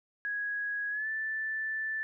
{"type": "tone with pitch glide", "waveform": "sine", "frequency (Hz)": [1661.2, 1760], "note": ["G#6", "A6"], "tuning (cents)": [0, 0], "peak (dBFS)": -31, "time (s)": [0.25, 2.03], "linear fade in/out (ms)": 0, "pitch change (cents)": 100, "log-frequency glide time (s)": [0.9, 1.08], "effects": []}